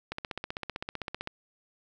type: click train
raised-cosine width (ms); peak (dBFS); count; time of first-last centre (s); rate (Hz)
0.3; -18; 19; 0.12-1.274; 15.6
effects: none